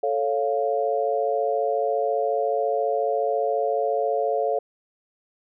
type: chord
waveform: sine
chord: A augmented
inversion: none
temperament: equal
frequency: 440 / 554.4 / 698.5 Hz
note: A4 / C#5 / E#5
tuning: 0 / 0 / 0 cents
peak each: -25 dBFS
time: 0.03-4.59 s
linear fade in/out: 5 ms
effects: none